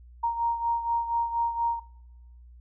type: beating tone pair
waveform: sine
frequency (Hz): 932.3 / 936.5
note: A#5 / A#5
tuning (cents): 0 / +8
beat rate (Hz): 4.2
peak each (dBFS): -25 / -32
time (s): 0.23-1.8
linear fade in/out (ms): 10
effects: noise-tail reverb RT60 1.0 s tail -22 dB re dry + added 60 Hz sine -47 dBFS peak until 2.6 s